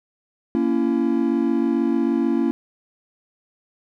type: chord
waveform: triangle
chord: A# diminished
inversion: none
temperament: just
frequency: 233.1 / 279.7 / 335.6 Hz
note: A#3 / C#4 / E4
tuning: 0 / +16 / +31 cents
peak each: -20 dBFS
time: 0.55-2.51 s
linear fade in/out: 0 ms
effects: none